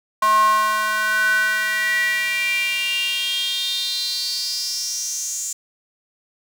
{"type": "tone with high-pass filter sweep", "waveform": "square", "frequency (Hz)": 214.6, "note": "A3", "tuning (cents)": -43, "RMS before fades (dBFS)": -21, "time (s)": [0.22, 5.53], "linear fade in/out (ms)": 5, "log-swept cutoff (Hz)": [1000, 7100], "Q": 7.3, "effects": []}